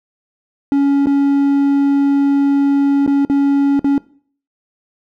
triangle tone with dropouts, 280 Hz, C#4, 18 cents sharp, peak -8 dBFS, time 0.72-3.98 s, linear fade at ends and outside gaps 1 ms, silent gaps 1.059-1.069 / 3.064-3.076 / 3.25-3.298 / 3.794-3.844 s, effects noise-tail reverb RT60 0.5 s tail -20 dB re dry

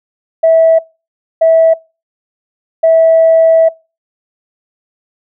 sine tone bursts at uneven times, 652 Hz, E5, 19 cents flat, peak -3 dBFS, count 3, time 0.43-0.79 / 1.41-1.74 / 2.83-3.69 s, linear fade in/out 10 ms, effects noise-tail reverb RT60 0.3 s tail -24 dB re dry + tanh soft clip ceiling 0 dBFS

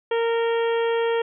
harmonic tone, 461.8 Hz, A#4, 16 cents flat, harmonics 1 / 2 / 3 / 4 / 5 / 6 / 7, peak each -20 / -29 / -35 / -34 / -39 / -39 / -38 dBFS, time 0.11-1.22 s, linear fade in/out 5 ms, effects none

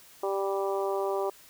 harmonic tone, 196 Hz, G3, in tune, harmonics 2 / 3 / 4 / 5 / 6, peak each -29 / -33 / -35 / -37 / -39 dBFS, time 0.23-1.3 s, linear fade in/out 5 ms, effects white hiss -54 dBFS RMS until 1.49 s

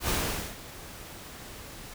pink noise with ADSR envelope, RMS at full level -27 dBFS, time 0-1.94 s, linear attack 88 ms, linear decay 460 ms, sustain -17 dB, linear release 6 ms, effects none

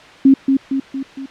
sine tone with echo, 270 Hz, C#4, 45 cents flat, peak -5 dBFS, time 0.25-0.34 s, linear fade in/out 5 ms, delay 230 ms, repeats 4, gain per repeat -5 dB, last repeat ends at 1.26 s, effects white hiss -40 dBFS RMS until 1.3 s + low-pass 3000 Hz 12 dB/octave

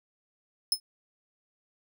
sawtooth tone with exponential decay, 5190 Hz, E8, 28 cents flat, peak -16 dBFS, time 0.72-0.8 s, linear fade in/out 2 ms, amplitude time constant 16 ms, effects none

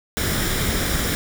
pink noise with comb filter, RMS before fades -22 dBFS, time 0.17-1.15 s, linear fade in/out 0 ms, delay 0.56 ms, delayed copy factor +0.5, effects none

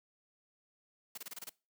white noise bursts, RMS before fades -44 dBFS, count 7, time 1.15-1.495 s, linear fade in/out 5 ms, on 27 ms, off 26 ms, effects noise-tail reverb RT60 0.3 s tail -22 dB re dry + high-pass 200 Hz 12 dB/octave

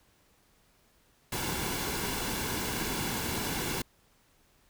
pink noise with comb filter, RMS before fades -33 dBFS, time 1.32-3.82 s, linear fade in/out 5 ms, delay 1.6 ms, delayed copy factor -0.5, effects pink hiss -66 dBFS RMS until 4.69 s

